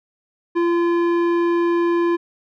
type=tone with low-pass filter; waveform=square; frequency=342.6 Hz; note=F4; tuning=33 cents flat; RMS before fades=-18 dBFS; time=0.55-2.17 s; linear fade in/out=20 ms; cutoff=1600 Hz; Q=0.75; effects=none